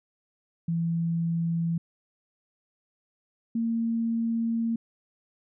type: tone pair in turn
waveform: sine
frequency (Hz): 167.1 / 229.2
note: E3 / A#3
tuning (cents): +24 / -29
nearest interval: perfect fourth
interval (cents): 547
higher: second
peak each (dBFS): -24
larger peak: neither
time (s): 0.68-1.78 / 3.55-4.76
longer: second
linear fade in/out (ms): 5
effects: none